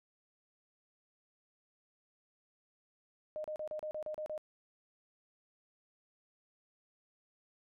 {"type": "tone bursts", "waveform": "sine", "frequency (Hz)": 614, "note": "D#5", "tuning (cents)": -23, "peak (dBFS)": -37, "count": 9, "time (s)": [3.36, 4.378], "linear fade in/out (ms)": 0, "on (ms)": 82, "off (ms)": 35, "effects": []}